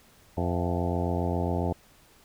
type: harmonic tone with a mistuned harmonic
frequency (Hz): 87.31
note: F2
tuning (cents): 0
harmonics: 1 / 2 / 3 / 4 / 5 / 6 / 7 / 8 / 9 / 10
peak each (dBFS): -29 / -32 / -34 / -35 / -36 / -37 / -37 / -38 / -39 / -39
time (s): 0.37-1.73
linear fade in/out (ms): 5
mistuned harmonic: 7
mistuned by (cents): +89
effects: pink hiss -58 dBFS RMS until 2.24 s